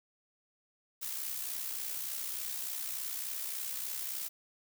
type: noise with amplitude modulation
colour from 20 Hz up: blue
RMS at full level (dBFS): -36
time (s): 1.01-4.29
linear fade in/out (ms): 20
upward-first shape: sine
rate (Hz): 63.4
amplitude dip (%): 50
effects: none